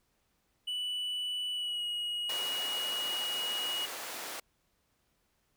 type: tone with pitch glide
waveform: triangle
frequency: 2966 to 2897 Hz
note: F#7 to F#7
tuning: +4 to -37 cents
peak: -31 dBFS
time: 0.67-3.86 s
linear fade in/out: 10 ms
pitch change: -41 cents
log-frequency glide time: 1.52-1.84 s
type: high-pass noise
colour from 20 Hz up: pink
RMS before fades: -41 dBFS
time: 2.29-4.4 s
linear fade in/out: 5 ms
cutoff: 530 Hz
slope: 12 dB/octave
effects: pink hiss -75 dBFS RMS until 5.56 s